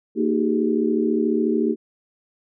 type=tone cluster; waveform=sine; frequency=230.1 / 309 / 379.5 / 413.6 Hz; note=A#3 / D#4 / F#4 / G#4; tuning=-22 / -12 / +44 / -7 cents; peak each=-22 / -23 / -23 / -26 dBFS; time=0.15-1.76 s; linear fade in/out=50 ms; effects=none